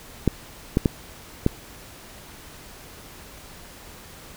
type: clicks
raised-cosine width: 3 ms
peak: -4 dBFS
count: 4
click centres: 0.277 / 0.771 / 0.858 / 1.464 s
effects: pink hiss -44 dBFS RMS until 4.36 s